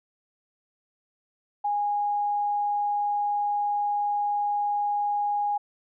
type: tone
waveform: sine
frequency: 823 Hz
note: G#5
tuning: 16 cents flat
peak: -23 dBFS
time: 1.64-5.58 s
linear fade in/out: 10 ms
effects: none